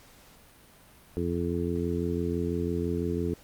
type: harmonic tone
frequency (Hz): 86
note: F2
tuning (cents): -26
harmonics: 1 / 2 / 3 / 4 / 5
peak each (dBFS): -33 / -33 / -33 / -33 / -33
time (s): 1.17-3.34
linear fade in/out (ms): 0
effects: pink hiss -55 dBFS RMS until 3.43 s + Opus 48 kbps